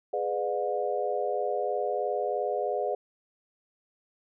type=chord; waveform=sine; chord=G# diminished seventh; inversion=none; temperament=just; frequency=415.3 / 498.4 / 598 / 717.6 Hz; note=G#4 / B4 / D5 / F5; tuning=0 / +16 / +31 / +47 cents; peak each=-32 dBFS; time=0.13-2.95 s; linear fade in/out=5 ms; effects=none